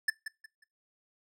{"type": "tone with echo", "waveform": "square", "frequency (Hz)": 1752, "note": "A6", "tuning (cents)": -8, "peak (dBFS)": -24, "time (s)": [0.08, 0.1], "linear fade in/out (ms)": 5, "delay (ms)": 180, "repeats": 3, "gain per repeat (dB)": -11, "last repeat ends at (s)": 0.64, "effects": ["noise-tail reverb RT60 0.2 s tail -20 dB re dry", "low-pass 10000 Hz 12 dB/octave"]}